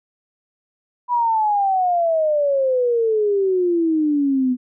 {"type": "exponential sweep", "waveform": "sine", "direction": "down", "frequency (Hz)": [987.8, 246.9], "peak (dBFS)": -15, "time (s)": [1.08, 4.57], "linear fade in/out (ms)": 50, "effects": []}